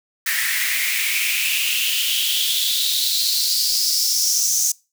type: noise with high-pass filter sweep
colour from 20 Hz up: white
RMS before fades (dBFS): -20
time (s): 0.26-4.72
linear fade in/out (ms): 5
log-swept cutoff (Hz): 1800 to 6300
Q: 5.9
effects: noise-tail reverb RT60 0.3 s tail -24 dB re dry